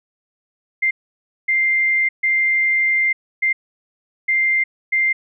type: tone bursts at uneven times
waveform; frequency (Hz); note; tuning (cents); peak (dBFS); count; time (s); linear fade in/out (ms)
sine; 2096; C7; +2; -14; 6; 0.82-0.91 / 1.48-2.09 / 2.23-3.13 / 3.42-3.53 / 4.28-4.64 / 4.92-5.13; 10
effects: none